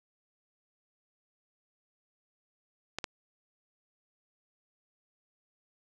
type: clicks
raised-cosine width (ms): 0.2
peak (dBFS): -16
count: 2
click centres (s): 2.986 / 3.042
effects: none